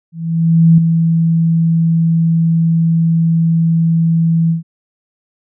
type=tone with ADSR envelope; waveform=sine; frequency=164.81 Hz; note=E3; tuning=in tune; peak=-3 dBFS; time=0.12-4.63 s; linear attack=660 ms; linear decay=4 ms; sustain=-6 dB; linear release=130 ms; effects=none